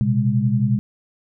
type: tone cluster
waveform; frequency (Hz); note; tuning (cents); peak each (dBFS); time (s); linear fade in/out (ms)
sine; 119.6 / 130.7 / 204.9; A#2 / C3 / G#3; +45 / -1 / -23; -20; 0.01-0.79; 0
effects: none